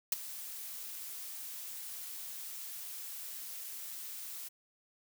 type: noise with ADSR envelope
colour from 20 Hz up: blue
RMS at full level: -28 dBFS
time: 0.12-4.49 s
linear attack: 3 ms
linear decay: 21 ms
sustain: -16 dB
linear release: 17 ms
effects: none